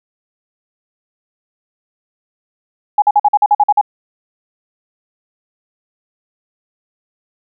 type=tone bursts; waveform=sine; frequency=830.6 Hz; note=G#5; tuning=in tune; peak=-6 dBFS; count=10; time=2.98-3.813 s; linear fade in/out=5 ms; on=41 ms; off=47 ms; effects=none